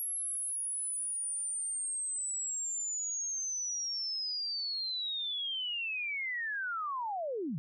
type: linear sweep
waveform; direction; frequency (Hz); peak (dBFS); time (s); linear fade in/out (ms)
sine; down; 11300 to 133.2; -33; 0-7.58; 0
effects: none